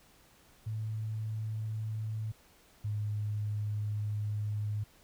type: tone pair in turn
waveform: sine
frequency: 109.2 / 105 Hz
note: A2 / G#2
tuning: -13 / +19 cents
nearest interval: minor second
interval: 68 cents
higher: first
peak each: -33 / -31 dBFS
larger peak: second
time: 0.66-2.32 / 2.84-4.84 s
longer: second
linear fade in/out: 10 ms
effects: pink hiss -62 dBFS RMS until 5.03 s